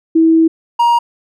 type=tone pair in turn; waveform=sine / triangle; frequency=324.7 / 944.8 Hz; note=E4 / A#5; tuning=-26 / +23 cents; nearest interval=octave + tritone; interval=1849 cents; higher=second; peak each=-6 dBFS; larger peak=neither; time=0.15-0.48 / 0.79-0.99 s; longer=first; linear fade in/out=10 ms; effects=none